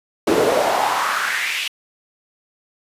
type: noise with high-pass filter sweep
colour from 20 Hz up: brown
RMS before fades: -19 dBFS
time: 0.27-1.68 s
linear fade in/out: 5 ms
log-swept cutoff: 350 to 2900 Hz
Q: 3.4
effects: resampled to 32000 Hz